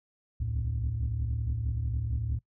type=tone cluster; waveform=sine; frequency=64.4 / 69 / 75.3 / 111.7 Hz; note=C2 / C#2 / D2 / A2; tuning=-27 / -7 / +44 / +27 cents; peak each=-34 / -36 / -32 / -30 dBFS; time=0.4-2.39 s; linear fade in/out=10 ms; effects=noise-tail reverb RT60 0.1 s tail -22 dB re dry + tanh soft clip ceiling -23 dBFS